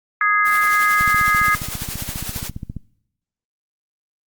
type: harmonic tone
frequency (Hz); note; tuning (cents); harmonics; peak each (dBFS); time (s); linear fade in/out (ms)
415.3; G#4; 0; 3 / 4 / 5; -17 / -18 / -21; 0.21-1.55; 2
type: noise with tremolo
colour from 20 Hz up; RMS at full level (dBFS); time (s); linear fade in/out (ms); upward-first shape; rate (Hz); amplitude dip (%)
white; -27; 0.44-2.51; 50; triangle; 11; 60
type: click train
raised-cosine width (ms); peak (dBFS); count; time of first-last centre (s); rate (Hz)
5; -16; 27; 1.01-2.767; 14.8
effects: noise-tail reverb RT60 0.9 s tail -25 dB re dry + Opus 48 kbps